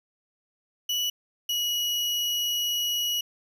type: tone pair in turn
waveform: 35% pulse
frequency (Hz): 2948 / 2914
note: F#7 / F#7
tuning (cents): -7 / -27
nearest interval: unison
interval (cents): 20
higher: first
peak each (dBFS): -23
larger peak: neither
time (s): 0.89-1.1 / 1.49-3.21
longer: second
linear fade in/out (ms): 5
effects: none